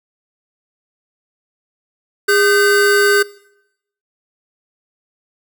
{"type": "tone pair together", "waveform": "square", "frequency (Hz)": [407.3, 1537.8], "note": ["G#4", "G6"], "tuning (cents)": [-34, -34], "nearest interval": "octave + major seventh", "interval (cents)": 2300, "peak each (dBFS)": [-14, -14], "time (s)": [2.28, 3.23], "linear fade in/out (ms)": 10, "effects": ["noise-tail reverb RT60 0.8 s tail -22 dB re dry"]}